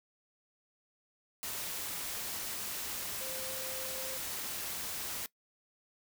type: tone in noise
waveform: sine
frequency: 523.3 Hz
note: C5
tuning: in tune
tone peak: -45 dBFS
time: 3.21-4.17 s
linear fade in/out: 0 ms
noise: white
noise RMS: -39 dBFS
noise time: 1.43-5.26 s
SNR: -9 dB
effects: noise-tail reverb RT60 0.1 s tail -20 dB re dry